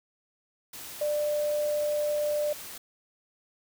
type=tone in noise; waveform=sine; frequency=594 Hz; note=D5; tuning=20 cents sharp; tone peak=-25 dBFS; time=1.01-2.53 s; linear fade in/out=5 ms; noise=white; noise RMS=-42 dBFS; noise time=0.73-2.78 s; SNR=+14 dB; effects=none